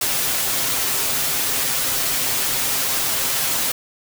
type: noise with comb filter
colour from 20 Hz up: white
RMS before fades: -21 dBFS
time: 0.01-3.72 s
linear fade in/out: 5 ms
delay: 7.5 ms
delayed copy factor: +0.55
effects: none